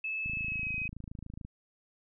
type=tone with pitch glide; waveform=sine; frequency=2606 to 2526 Hz; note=E7 to D#7; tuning=-20 to +26 cents; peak=-32 dBFS; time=0.04-0.88 s; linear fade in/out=5 ms; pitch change=-54 cents; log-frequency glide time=0.35-0.75 s
type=click train; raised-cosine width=5 ms; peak=-30 dBFS; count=33; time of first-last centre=0.26-1.45 s; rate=26.9 Hz
effects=none